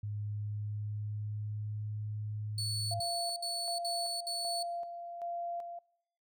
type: tone with pitch glide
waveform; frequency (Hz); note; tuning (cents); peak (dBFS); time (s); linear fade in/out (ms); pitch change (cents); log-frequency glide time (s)
sine; 104.2 to 106.02; G#2 to G#2; +6 to +36; -35; 0.03-3; 5; +30; 0.16-1.88
type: tone bursts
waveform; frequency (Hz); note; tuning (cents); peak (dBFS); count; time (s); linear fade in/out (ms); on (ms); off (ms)
35% pulse; 4435; C#8; 0; -33; 5; 2.58-4.628; 2; 360; 62
type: tone with tremolo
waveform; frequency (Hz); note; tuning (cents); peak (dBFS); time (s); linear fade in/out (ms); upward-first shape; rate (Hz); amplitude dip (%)
sine; 690; F5; -21; -35; 2.91-5.79; 5; square; 1.3; 50
effects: noise-tail reverb RT60 0.9 s tail -25 dB re dry